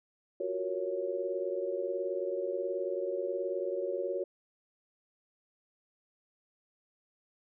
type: tone cluster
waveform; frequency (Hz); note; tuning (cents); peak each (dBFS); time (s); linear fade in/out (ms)
sine; 356.4 / 375 / 466.9 / 556; F4 / F#4 / A#4 / C#5; +35 / +23 / +3 / +5; -39 / -36 / -38 / -35; 0.4-4.24; 5
effects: none